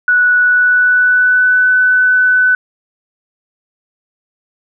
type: tone with pitch glide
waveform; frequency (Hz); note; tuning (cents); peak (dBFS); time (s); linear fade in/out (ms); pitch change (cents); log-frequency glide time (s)
sine; 1474 to 1501.5; F#6 to F#6; -7 to +25; -7; 0.08-2.55; 2; +32; 0.39-1.64
effects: none